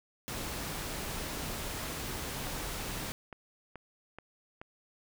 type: noise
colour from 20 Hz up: pink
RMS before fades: -38 dBFS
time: 0.28-3.12 s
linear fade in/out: 0 ms
type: click train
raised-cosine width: 0.5 ms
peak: -29 dBFS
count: 7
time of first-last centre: 2.04-4.615 s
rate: 2.33 Hz
effects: none